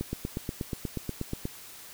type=click train; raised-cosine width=3 ms; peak=-18 dBFS; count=13; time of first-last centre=0.01-1.454 s; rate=8.31 Hz; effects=white hiss -47 dBFS RMS until 1.93 s